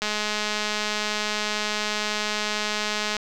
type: click train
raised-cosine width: 0.2 ms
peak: -9 dBFS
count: 665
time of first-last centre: 0.02-3.167 s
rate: 211 Hz
effects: none